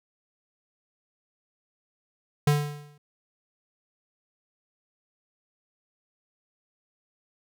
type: tone with exponential decay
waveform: square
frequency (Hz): 146.83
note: D3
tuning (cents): 0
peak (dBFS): -17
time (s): 2.47-2.98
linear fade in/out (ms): 5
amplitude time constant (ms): 110
effects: none